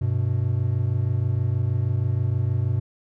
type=tone pair together; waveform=triangle; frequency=98 / 124.32 Hz; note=G2 / B2; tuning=0 / +12 cents; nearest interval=major third; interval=412 cents; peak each=-21 / -21 dBFS; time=0.01-2.8 s; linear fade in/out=10 ms; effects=none